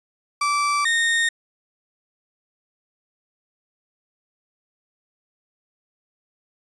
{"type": "tone pair in turn", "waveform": "35% pulse", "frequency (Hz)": [1162, 1844.6], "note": ["D6", "A#6"], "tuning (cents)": [-19, -19], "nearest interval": "minor sixth", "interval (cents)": 800, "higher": "second", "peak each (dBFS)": [-17, -16], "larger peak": "second", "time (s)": [[0.41, 0.85], [0.85, 1.29]], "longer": "neither", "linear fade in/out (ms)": 5, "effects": ["resampled to 22050 Hz"]}